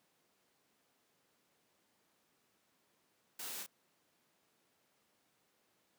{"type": "noise with echo", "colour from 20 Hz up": "white", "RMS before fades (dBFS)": -45, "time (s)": [3.39, 3.63], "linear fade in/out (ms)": 5, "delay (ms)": 34, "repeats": 1, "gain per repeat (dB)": -4, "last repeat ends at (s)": 3.664, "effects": ["pink hiss -75 dBFS RMS until 5.98 s", "high-pass 200 Hz 12 dB/octave"]}